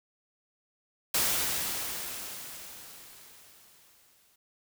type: noise with exponential decay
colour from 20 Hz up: white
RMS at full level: -26 dBFS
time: 1.14-4.36 s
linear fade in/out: 5 ms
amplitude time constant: 700 ms
effects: none